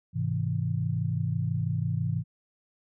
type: chord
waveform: sine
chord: Ab augmented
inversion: none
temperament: just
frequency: 103.83 / 129.78 / 162.23 Hz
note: Ab2 / C3 / E3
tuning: 0 / -14 / -27 cents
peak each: -30 dBFS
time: 0.13-2.24 s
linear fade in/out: 50 ms
effects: none